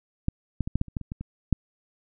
clicks, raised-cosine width 5 ms, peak -11 / -13 / -18 / -11 / -12 / -30 / -16 / -25 / -20 / -22 / -7 dBFS, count 11, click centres 0.284 / 0.607 / 0.675 / 0.756 / 0.814 / 0.883 / 0.968 / 1.013 / 1.119 / 1.21 / 1.527 s, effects none

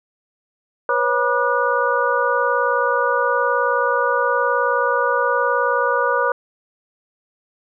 sine tone cluster, 488 / 547 / 966 / 1198 / 1463 Hz, B4 / C#5 / B5 / D6 / F#6, -21 / -23 / -39 / +34 / -20 cents, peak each -22 dBFS, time 0.89-6.32 s, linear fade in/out 2 ms, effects none

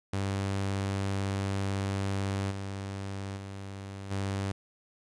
sawtooth tone with level steps, 98 Hz, G2, in tune, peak -25 / -31 / -35 / -26 dBFS, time 0.13-4.52 s, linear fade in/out 5 ms, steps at 2.5 / 3.36 / 4.1 s, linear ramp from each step 20 ms, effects resampled to 22050 Hz + 11-bit

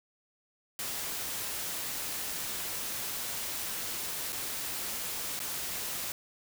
white noise with dropouts, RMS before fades -36 dBFS, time 0.79-6.12 s, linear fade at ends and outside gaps 1 ms, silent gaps 4.323-4.328 / 5.392-5.401 s, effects none

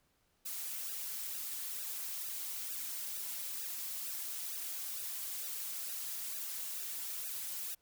blue noise with flanger, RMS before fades -41 dBFS, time 0.45-7.75 s, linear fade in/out 10 ms, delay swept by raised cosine 0.91 to 5.61 ms, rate 2.2 Hz, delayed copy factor -1, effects pink hiss -75 dBFS RMS until 7.81 s

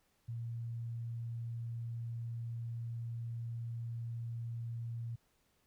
sine tone, 116.54 Hz, A#2, in tune, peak -38 dBFS, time 0.28-5.16 s, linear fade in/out 10 ms, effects pink hiss -75 dBFS RMS until 5.66 s

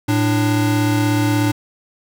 square tone pair together, 110.9 / 296.1 Hz, A2 / D4, +14 / +14 cents, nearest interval octave + perfect fourth, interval 1700 cents, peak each -18 dBFS, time 0.08-1.52 s, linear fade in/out 10 ms, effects none

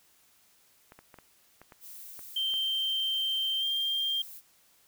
clicks, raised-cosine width 0.5 ms, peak -34 dBFS, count 8, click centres 0.921 / 0.99 / 1.142 / 1.187 / 1.616 / 1.722 / 2.192 / 2.539 s
violet noise, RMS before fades -46 dBFS, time 1.8-4.42 s, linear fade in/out 50 ms
sine tone with pitch glide, 3136 to 3187 Hz, G7 to G7, 0 to +28 cents, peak -27 dBFS, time 2.36-4.22 s, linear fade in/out 5 ms, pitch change +28 cents, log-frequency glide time 3.59-3.64 s
effects white hiss -64 dBFS RMS until 4.87 s

